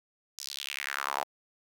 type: tone with high-pass filter sweep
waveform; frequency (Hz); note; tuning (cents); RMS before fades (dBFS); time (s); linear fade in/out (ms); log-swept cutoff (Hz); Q
sawtooth; 70.2; C#2; +22; -36; 0.38-1.24; 0; 5800 to 750; 3.2
effects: 9-bit